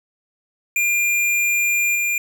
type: tone with level steps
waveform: square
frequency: 2400 Hz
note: D7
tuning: 37 cents sharp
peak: -17 / -19 dBFS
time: 0.76-2.18 s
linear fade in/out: 2 ms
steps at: 1.95 s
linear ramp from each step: 5 ms
effects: none